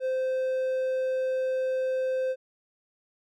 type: tone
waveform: triangle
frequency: 519 Hz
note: C5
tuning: 14 cents flat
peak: -23 dBFS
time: 0-2.36 s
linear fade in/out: 50 ms
effects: none